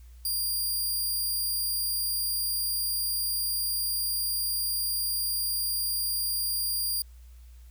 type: tone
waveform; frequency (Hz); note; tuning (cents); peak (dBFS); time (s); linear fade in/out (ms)
10% pulse; 4790; D8; +33; -20; 0.25-7.02; 2
effects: added 60 Hz sine -46 dBFS peak until 7.7 s + white hiss -64 dBFS RMS until 7.7 s